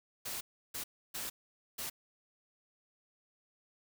white noise bursts at uneven times, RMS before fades -40 dBFS, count 4, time 0.25-0.41 / 0.74-0.84 / 1.14-1.3 / 1.78-1.9 s, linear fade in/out 10 ms, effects none

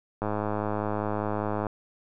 click train, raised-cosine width 1 ms, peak -15 dBFS, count 153, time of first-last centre 0.22-1.668 s, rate 105 Hz, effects none

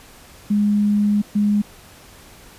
sine tone bursts at uneven times, 206.8 Hz, G#3, 7 cents flat, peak -14 dBFS, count 2, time 0.5-1.22 / 1.35-1.62 s, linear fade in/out 10 ms, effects pink hiss -45 dBFS RMS until 2.58 s + resampled to 32000 Hz

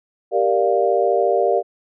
sine chord, G minor seventh, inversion none, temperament equal, 392 / 466.2 / 587.3 / 698.5 Hz, G4 / Bb4 / D5 / F5, 0 / 0 / 0 / 0 cents, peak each -20 dBFS, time 0.31-1.63 s, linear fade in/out 50 ms, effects none

